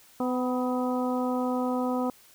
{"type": "harmonic tone with a mistuned harmonic", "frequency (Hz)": 251.9, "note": "B3", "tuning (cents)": 34, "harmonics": [1, 2, 3, 4, 5], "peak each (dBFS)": [-27, -31, -34, -36, -38], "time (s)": [0.2, 2.1], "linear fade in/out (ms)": 2, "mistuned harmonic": 4, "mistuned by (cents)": -33, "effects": ["white hiss -56 dBFS RMS until 2.34 s"]}